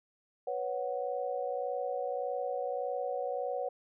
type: chord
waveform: sine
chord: B suspended second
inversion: none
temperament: just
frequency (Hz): 493.9 / 555.6 / 740.8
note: B4 / C#5 / F#5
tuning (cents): 0 / +4 / +2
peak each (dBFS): -36 / -36 / -37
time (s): 0.47-3.69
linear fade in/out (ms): 5
effects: none